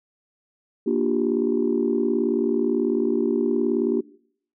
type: chord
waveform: sine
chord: G minor seventh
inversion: first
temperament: just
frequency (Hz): 235.2 / 294 / 352.8 / 392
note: Bb3 / D4 / F4 / G4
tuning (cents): +16 / +2 / +18 / 0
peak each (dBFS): -24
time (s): 0.86-4.01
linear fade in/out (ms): 10
effects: noise-tail reverb RT60 0.6 s tail -20 dB re dry + tanh soft clip ceiling -10 dBFS